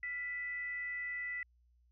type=tone with frequency modulation; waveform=sine; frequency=1981 Hz; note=B6; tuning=5 cents sharp; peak=-37 dBFS; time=0.03-1.43 s; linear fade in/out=2 ms; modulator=580 Hz; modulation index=0.24; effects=added 60 Hz sine -66 dBFS peak until 1.91 s